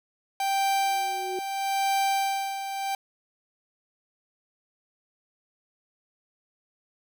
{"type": "tone with tremolo", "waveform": "45% pulse", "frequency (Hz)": 784, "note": "G5", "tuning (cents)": 0, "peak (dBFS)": -22, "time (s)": [0.4, 2.95], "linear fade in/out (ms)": 2, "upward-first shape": "sine", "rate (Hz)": 0.78, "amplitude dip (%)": 65}
{"type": "tone with exponential growth", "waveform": "sine", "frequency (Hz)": 370, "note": "F#4", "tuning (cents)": 0, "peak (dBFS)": -28, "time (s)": [0.56, 1.39], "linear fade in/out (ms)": 2, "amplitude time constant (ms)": 180}
{"effects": []}